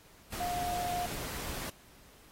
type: tone in noise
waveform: sine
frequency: 711 Hz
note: F5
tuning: 31 cents sharp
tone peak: -32 dBFS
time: 0.4-1.06 s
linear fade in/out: 5 ms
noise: pink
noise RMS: -40 dBFS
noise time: 0.32-1.7 s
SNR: +5 dB
effects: pink hiss -59 dBFS RMS until 2.31 s + AAC 48 kbps